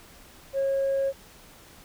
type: tone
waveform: sine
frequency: 545 Hz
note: C#5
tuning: 29 cents flat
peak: -21 dBFS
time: 0.53-1.13 s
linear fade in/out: 50 ms
effects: tanh soft clip ceiling -20 dBFS + pink hiss -51 dBFS RMS until 1.84 s